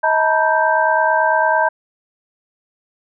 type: tone cluster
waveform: sine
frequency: 635 / 893 / 962 / 1567 Hz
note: D#5 / A5 / B5 / G6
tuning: +35 / +25 / -46 / -1 cents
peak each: -18 dBFS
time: 0.03-1.69 s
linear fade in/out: 10 ms
effects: none